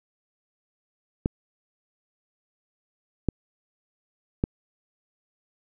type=clicks; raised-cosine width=3 ms; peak=-9 dBFS; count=3; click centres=1.259 / 3.287 / 4.439 s; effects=none